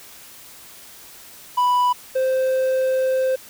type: tone pair in turn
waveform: triangle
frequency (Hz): 987.8 / 521.5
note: B5 / C5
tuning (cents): 0 / -6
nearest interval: major seventh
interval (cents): 1106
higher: first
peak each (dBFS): -13 / -15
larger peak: first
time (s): 1.57-1.93 / 2.15-3.36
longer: second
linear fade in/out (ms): 10
effects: white hiss -43 dBFS RMS until 3.49 s